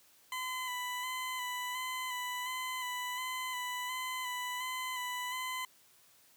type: tone with vibrato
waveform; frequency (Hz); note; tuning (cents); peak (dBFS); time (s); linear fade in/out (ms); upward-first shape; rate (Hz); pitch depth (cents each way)
20% pulse; 1007; B5; +33; -31; 0.32-5.65; 2; square; 1.4; 24
effects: white hiss -64 dBFS RMS until 6.36 s + high-pass 80 Hz 12 dB/octave